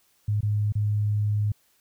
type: tone with dropouts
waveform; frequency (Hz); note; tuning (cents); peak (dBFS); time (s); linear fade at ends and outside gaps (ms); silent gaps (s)
sine; 104.6; G#2; +13; -21; 0.28-1.52; 5; 0.408-0.429 / 0.723-0.753
effects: white hiss -65 dBFS RMS until 1.8 s